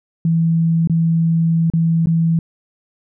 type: tone with dropouts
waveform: sine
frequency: 164.81 Hz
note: E3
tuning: in tune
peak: -12 dBFS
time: 0.25-2.39 s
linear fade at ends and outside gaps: 2 ms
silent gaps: 0.874-0.897 / 1.701-1.736 / 2.059-2.07 s
effects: none